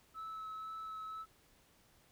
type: tone with vibrato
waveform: sine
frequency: 1300 Hz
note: E6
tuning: 24 cents flat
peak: -40 dBFS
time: 0.14-1.26 s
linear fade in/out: 50 ms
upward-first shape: sine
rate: 2 Hz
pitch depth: 11 cents each way
effects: tanh soft clip ceiling -41 dBFS + pink hiss -68 dBFS RMS until 2.11 s